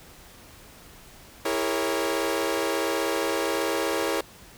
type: chord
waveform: sawtooth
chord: A# half-diminished seventh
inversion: second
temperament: equal with one note detuned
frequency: 329.6 / 404.9 / 466.2 / 554.4 Hz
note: E4 / G#4 / A#4 / C#5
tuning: 0 / -44 / 0 / 0 cents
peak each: -26 dBFS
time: 1.45-4.21 s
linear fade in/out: 5 ms
effects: pink hiss -49 dBFS RMS until 4.57 s